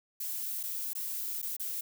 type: noise with dropouts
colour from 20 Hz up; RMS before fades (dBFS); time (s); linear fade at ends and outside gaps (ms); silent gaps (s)
violet; -36; 0.2-1.81; 5; 0.631-0.635 / 0.934-0.951 / 1.418-1.426 / 1.567-1.597
effects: none